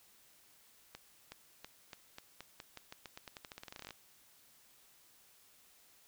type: accelerating click train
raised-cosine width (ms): 0.2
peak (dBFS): -29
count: 26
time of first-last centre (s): 0.95-3.907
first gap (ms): 370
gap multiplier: 0.88
effects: white hiss -65 dBFS RMS until 6.07 s